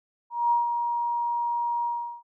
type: tone with ADSR envelope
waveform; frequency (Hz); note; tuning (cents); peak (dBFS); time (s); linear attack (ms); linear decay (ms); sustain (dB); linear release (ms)
sine; 948; A#5; +29; -18; 0.3-2.23; 210; 150; -6; 380
effects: none